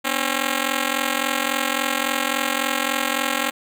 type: ring-modulated tone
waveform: 5% pulse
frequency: 269.9 Hz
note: C#4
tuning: 46 cents flat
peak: -6 dBFS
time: 0.04-3.51 s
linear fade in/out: 20 ms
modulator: 21.8 Hz
effects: none